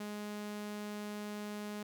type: tone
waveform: sawtooth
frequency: 208.4 Hz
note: G#3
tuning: 6 cents sharp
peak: -36 dBFS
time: 0-1.83 s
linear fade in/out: 5 ms
effects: none